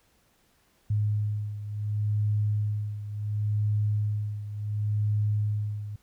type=beating tone pair; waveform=sine; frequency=104.8 / 105.5 Hz; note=G#2 / G#2; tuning=+16 / +28 cents; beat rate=0.7 Hz; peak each=-26 / -31 dBFS; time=0.9-5.96 s; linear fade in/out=5 ms; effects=pink hiss -66 dBFS RMS until 6.02 s